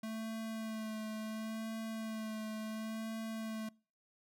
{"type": "tone with vibrato", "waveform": "square", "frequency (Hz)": 220, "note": "A3", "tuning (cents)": 0, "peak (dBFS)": -40, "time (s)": [0.03, 3.69], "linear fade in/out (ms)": 5, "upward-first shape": "sine", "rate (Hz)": 0.71, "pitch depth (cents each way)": 23, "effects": ["noise-tail reverb RT60 0.4 s tail -25 dB re dry"]}